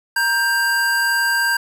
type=tone pair together; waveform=square; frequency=941 / 1582.6 Hz; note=A#5 / G6; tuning=+16 / +16 cents; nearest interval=major sixth; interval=900 cents; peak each=-25 / -17 dBFS; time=0.16-1.57 s; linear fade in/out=5 ms; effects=none